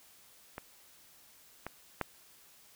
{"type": "clicks", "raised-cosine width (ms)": 0.5, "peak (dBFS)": [-25, -23, -16], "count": 3, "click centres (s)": [0.581, 1.666, 2.013], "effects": ["white hiss -60 dBFS RMS until 2.75 s"]}